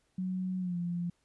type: tone with pitch glide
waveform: sine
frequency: 185.2 to 173.8 Hz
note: F#3 to F3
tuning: +2 to -8 cents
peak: -31 dBFS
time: 0.18-1.1 s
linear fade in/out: 5 ms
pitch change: -110 cents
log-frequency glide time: 0.59-0.77 s
effects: pink hiss -74 dBFS RMS until 1.24 s + resampled to 24000 Hz